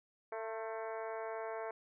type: harmonic tone with a mistuned harmonic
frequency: 223 Hz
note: A3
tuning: 23 cents sharp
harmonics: 2 / 3 / 4 / 5 / 6 / 7 / 8 / 9 / 10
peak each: -43 / -43 / -47 / -50 / -53 / -53 / -57 / -58 / -58 dBFS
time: 0.32-1.71 s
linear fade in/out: 2 ms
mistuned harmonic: 5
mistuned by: -41 cents
effects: none